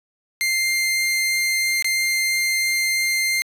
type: tone with dropouts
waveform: sawtooth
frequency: 2099 Hz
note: C7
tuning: 5 cents sharp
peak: -15 dBFS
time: 0.41-3.42 s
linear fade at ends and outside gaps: 0 ms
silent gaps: 1.824-1.845 s
effects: resampled to 32000 Hz